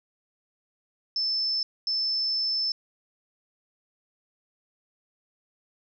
sine tone bursts at uneven times, 5274 Hz, E8, in tune, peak -24 dBFS, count 2, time 1.16-1.63 / 1.87-2.72 s, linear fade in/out 2 ms, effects none

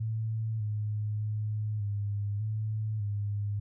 sine tone with pitch steps, 110.9 / 105.8 / 106.7 / 102.1 / 108.2 / 102.5 Hz, A2 / G#2 / G#2 / G#2 / A2 / G#2, +14 / +33 / +47 / -29 / -29 / -22 cents, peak -29 dBFS, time 0-3.6 s, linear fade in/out 10 ms, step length 600 ms, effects none

